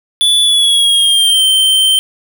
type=tone with pitch glide; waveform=square; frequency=3457 to 3116 Hz; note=A7 to G7; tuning=-31 to -11 cents; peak=-8 dBFS; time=0.21-1.99 s; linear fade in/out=0 ms; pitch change=-180 cents; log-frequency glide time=0.41-1.43 s; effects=7-bit